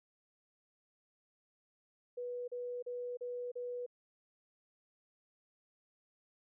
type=tone bursts; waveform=sine; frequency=489.6 Hz; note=B4; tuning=15 cents flat; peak=-38 dBFS; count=5; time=2.17-3.864 s; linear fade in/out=10 ms; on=310 ms; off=36 ms; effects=none

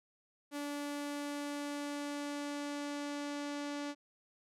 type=tone with low-pass filter sweep; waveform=sawtooth; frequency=289.1 Hz; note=D4; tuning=27 cents flat; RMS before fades=-40 dBFS; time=0.51-3.95 s; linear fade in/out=50 ms; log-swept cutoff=12000 to 6600 Hz; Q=1; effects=none

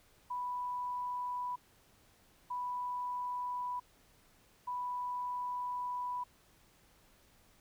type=tone bursts at uneven times; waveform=sine; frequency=987.8 Hz; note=B5; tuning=in tune; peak=-35 dBFS; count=3; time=0.3-1.56 / 2.5-3.8 / 4.67-6.24 s; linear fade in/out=10 ms; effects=pink hiss -66 dBFS RMS until 7.6 s

